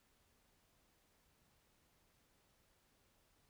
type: silence
effects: pink hiss -75 dBFS RMS until 3.49 s